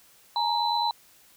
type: tone cluster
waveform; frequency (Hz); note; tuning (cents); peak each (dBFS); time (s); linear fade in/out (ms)
sine; 846 / 935 / 4008; G#5 / A#5 / B7; +32 / +5 / +25; -29 / -25 / -29; 0.36-0.91; 2
effects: white hiss -57 dBFS RMS until 1.36 s